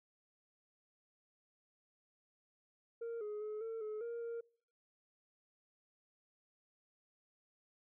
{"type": "tone with pitch steps", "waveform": "sine", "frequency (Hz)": [463.9, 419.9, 426.3, 451.6, 428.1, 468.5, 465.4], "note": ["A#4", "G#4", "G#4", "A4", "A4", "A#4", "A#4"], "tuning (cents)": [-8, 19, 45, 45, -47, 9, -3], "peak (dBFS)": -37, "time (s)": [3.01, 4.41], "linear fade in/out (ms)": 10, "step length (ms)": 200, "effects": ["noise-tail reverb RT60 0.5 s tail -26 dB re dry", "tanh soft clip ceiling -39 dBFS"]}